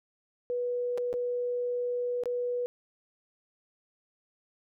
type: tone with dropouts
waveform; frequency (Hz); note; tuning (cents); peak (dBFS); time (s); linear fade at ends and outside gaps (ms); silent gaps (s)
sine; 489; B4; -17; -28; 0.5-2.66; 0; 0.976-0.981 / 1.129-1.139 / 2.236-2.257
effects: none